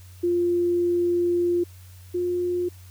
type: tone pair in turn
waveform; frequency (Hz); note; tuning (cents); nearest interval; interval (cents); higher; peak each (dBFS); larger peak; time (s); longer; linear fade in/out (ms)
sine; 349.2 / 355.1; F4 / F4; 0 / +29; unison; 29; second; -19 / -22; first; 0.23-1.64 / 2.14-2.69; first; 10
effects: added 91 Hz sine -43 dBFS peak until 2.9 s + white hiss -54 dBFS RMS until 2.9 s